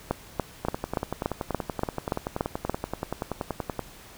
two click trains, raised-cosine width 1 ms, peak -14 / -10 dBFS, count 34 / 10, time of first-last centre 0.65-3.793 / 0.11-2.696 s, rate 10.5 / 3.48 Hz, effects pink hiss -48 dBFS RMS until 4.17 s

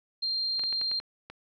sine tone, 4186 Hz, C8, in tune, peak -27 dBFS, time 0.22-1 s, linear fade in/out 10 ms
clicks, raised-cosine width 0.3 ms, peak -26 dBFS, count 7, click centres 0.595 / 0.637 / 0.727 / 0.814 / 0.915 / 1 / 1.3 s
effects none

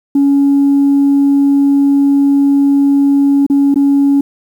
sine tone with dropouts, 280 Hz, C#4, 18 cents sharp, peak -5 dBFS, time 0.15-4.21 s, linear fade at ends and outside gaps 5 ms, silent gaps 3.465-3.499 / 3.743-3.758 s, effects tanh soft clip ceiling -4 dBFS + 7-bit

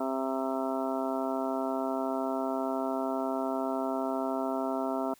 harmonic tone, 132.9 Hz, C3, 27 cents sharp, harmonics 2 / 3 / 4 / 5 / 6 / 7 / 8 / 9 / 10, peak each -33 / -37 / -42 / -33 / -43 / -38 / -46 / -46 / -41 dBFS, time 0-5.14 s, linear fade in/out 5 ms, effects white hiss -61 dBFS RMS until 5.19 s

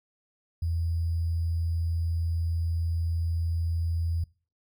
sine tone with sample-and-hold, 83.3 Hz, E2, 19 cents sharp, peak -25 dBFS, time 0.62-4.24 s, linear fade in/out 5 ms, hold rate 4900 Hz, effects noise-tail reverb RT60 0.4 s tail -24 dB re dry

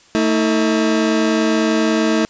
30% pulse tone pair together, 223.5 / 320.2 Hz, A3 / D#4, +27 / +50 cents, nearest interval tritone, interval 623 cents, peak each -14 dBFS, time 0.15-2.25 s, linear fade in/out 0 ms, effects white hiss -49 dBFS RMS until 2.29 s + resampled to 16000 Hz

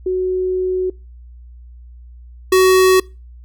sine / square tone pair in turn, 370 / 374.1 Hz, F#4 / F#4, 0 / +19 cents, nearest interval unison, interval 19 cents, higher second, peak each -15 / -9 dBFS, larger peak second, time 0.06-0.9 / 2.52-3 s, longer first, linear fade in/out 5 ms, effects noise-tail reverb RT60 0.3 s tail -25 dB re dry + added 60 Hz sine -36 dBFS peak until 3.44 s

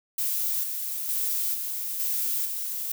violet noise with tremolo, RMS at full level -27 dBFS, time 0.18-2.92 s, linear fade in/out 5 ms, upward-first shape square, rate 1.1 Hz, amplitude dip 40%, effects none

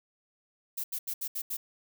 violet noise bursts at uneven times, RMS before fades -34 dBFS, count 6, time 0.77-0.84 / 0.92-0.99 / 1.07-1.14 / 1.21-1.28 / 1.35-1.42 / 1.5-1.57 s, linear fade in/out 10 ms, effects none

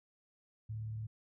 sine tone with frequency modulation, 109.5 Hz, A2, 8 cents flat, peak -38 dBFS, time 0.69-1.07 s, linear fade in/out 10 ms, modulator 37.7 Hz, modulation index 0.25, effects none

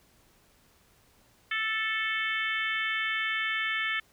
harmonic tone, 440 Hz, A4, in tune, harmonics 3 / 4 / 5 / 6 / 7 / 8, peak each -36 / -31 / -32 / -40 / -37 / -41 dBFS, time 1.51-4 s, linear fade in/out 5 ms, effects pink hiss -63 dBFS RMS until 4.12 s

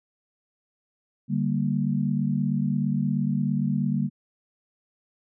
sine chord, G minor, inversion second, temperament equal, 146.83 / 196 / 233.1 Hz, D3 / G3 / Bb3, 0 / 0 / 0 cents, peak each -26 / -26 / -27 dBFS, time 1.28-4.1 s, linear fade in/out 50 ms, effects none

